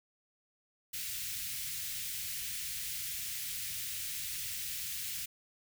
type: band-stop noise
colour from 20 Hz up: white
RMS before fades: -39 dBFS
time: 0.93-5.26 s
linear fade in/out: 10 ms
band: 160 to 1900 Hz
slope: 24 dB/octave
effects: none